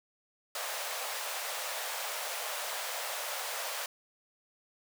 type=high-pass noise; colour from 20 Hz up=pink; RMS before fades=-37 dBFS; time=0.55-3.86 s; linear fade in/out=2 ms; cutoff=520 Hz; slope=48 dB/octave; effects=none